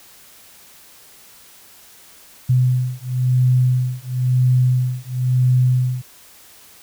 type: beating tone pair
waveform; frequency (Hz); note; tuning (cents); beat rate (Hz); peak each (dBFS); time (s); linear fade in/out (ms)
sine; 126 / 126.98; B2 / B2; +35 / +49; 0.98; -17; 2.49-6.02; 10
effects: white hiss -46 dBFS RMS until 6.82 s